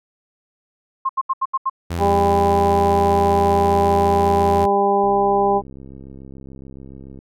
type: tone bursts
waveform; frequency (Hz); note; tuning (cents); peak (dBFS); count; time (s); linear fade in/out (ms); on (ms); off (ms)
sine; 1065; C6; +30; -16; 6; 1.05-1.698; 10; 43; 78
type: tone with pitch glide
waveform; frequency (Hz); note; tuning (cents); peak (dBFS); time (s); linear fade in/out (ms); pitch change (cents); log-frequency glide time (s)
sawtooth; 85 to 85.54; F2 to F2; -46 to -35; -18; 1.9-4.66; 10; +11; 3.39-3.91
type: harmonic tone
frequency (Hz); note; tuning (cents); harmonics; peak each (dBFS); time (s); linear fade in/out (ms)
200; G3; +35; 1 / 2 / 3 / 4 / 5; -25 / -18 / -24 / -17 / -24; 1.98-5.62; 50
type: click train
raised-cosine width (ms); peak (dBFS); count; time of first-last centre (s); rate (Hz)
3; -26; 145; 5.04-7.189; 67
effects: none